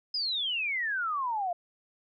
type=exponential sweep; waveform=sine; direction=down; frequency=5100 to 680 Hz; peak=-28 dBFS; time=0.14-1.53 s; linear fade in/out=5 ms; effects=none